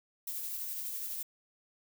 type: noise with tremolo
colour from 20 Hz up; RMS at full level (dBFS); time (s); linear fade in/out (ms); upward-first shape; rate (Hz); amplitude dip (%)
violet; -37; 0.27-1.23; 5; triangle; 12; 35
effects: none